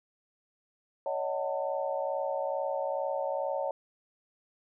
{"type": "chord", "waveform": "sine", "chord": "D# half-diminished seventh", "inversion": "third", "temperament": "just", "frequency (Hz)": [560, 622.3, 746.7, 896], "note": ["C#5", "D#5", "F#5", "A5"], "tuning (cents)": [18, 0, 16, 31], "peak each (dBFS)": [-32, -35, -38, -37], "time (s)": [1.06, 3.71], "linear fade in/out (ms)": 2, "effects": []}